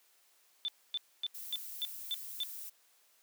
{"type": "tone bursts", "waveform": "sine", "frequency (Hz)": 3532, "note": "A7", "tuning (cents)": 6, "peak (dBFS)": -32, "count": 7, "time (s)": [0.65, 2.434], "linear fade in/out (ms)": 0, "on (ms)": 32, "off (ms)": 260}
{"type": "noise", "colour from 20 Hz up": "violet", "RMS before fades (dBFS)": -45, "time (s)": [1.34, 2.7], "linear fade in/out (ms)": 10}
{"effects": ["white hiss -68 dBFS RMS until 3.22 s", "high-pass 400 Hz 12 dB/octave"]}